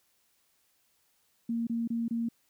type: tone bursts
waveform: sine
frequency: 231.8 Hz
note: A#3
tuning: 10 cents flat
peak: -28 dBFS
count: 4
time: 1.49-2.288 s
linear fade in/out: 5 ms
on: 180 ms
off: 26 ms
effects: white hiss -71 dBFS RMS until 2.49 s